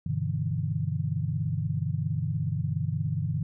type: chord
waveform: sine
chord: E minor seventh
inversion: first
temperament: equal with one note detuned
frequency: 98 / 123.47 / 147.85 / 164.81 Hz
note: G2 / B2 / D3 / E3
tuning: 0 / 0 / +12 / 0 cents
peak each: -32 / -32 / -30 / -33 dBFS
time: 0.06-3.43 s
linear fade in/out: 5 ms
effects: none